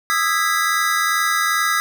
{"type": "chord", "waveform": "square", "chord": "E major seventh", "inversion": "third", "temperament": "just", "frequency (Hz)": [1236.1, 1318.5, 1648.1, 1977.8], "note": ["D#6", "E6", "G#6", "B6"], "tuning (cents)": [-12, 0, -14, 2], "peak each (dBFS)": -23, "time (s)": [0.1, 1.8], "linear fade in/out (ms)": 0, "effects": []}